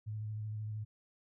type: tone with vibrato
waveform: sine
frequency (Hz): 107.3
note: A2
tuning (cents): -43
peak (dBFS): -37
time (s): 0.06-0.85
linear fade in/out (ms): 20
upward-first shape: square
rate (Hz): 13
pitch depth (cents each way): 18
effects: none